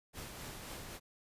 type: noise with tremolo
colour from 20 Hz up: pink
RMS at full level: -45 dBFS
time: 0.13-1 s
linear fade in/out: 50 ms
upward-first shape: triangle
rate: 3.8 Hz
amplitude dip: 35%
effects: resampled to 32000 Hz